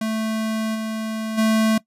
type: tone with level steps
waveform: square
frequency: 220 Hz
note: A3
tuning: in tune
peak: -22 / -25 / -16 dBFS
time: 0.01-1.78 s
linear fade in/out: 5 ms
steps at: 0.74 / 1.37 s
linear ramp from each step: 20 ms
effects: noise-tail reverb RT60 0.1 s tail -20 dB re dry + resampled to 32000 Hz